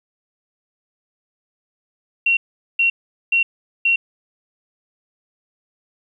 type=tone bursts; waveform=sine; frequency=2737 Hz; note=F7; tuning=36 cents flat; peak=-13 dBFS; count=4; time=2.26-3.96 s; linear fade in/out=5 ms; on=110 ms; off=420 ms; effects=9-bit